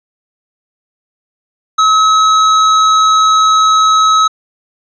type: tone with hard clipping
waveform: sine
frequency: 1285 Hz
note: E6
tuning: 45 cents flat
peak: -8 dBFS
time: 1.78-4.28 s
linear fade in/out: 10 ms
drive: 15 dB
effects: resampled to 16000 Hz